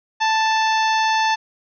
harmonic tone, 881 Hz, A5, 2 cents sharp, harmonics 1 / 2 / 3 / 4 / 5 / 6 / 7, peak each -17 / -23 / -27 / -29 / -31 / -33 / -34 dBFS, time 0.2-1.36 s, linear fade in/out 20 ms, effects none

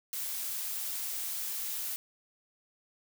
blue noise, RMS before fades -36 dBFS, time 0.13-1.96 s, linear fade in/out 0 ms, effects none

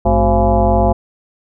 sine tone with frequency modulation, 370 Hz, F#4, in tune, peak -9 dBFS, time 0.05-0.93 s, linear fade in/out 10 ms, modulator 157 Hz, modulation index 3, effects none

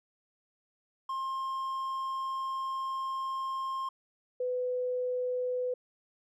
triangle / sine tone pair in turn, 1063 / 500.1 Hz, C6 / B4, +27 / +22 cents, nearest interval octave + minor second, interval 1305 cents, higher first, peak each -30 / -29 dBFS, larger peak second, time 1.09-3.89 / 4.4-5.74 s, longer first, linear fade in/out 5 ms, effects none

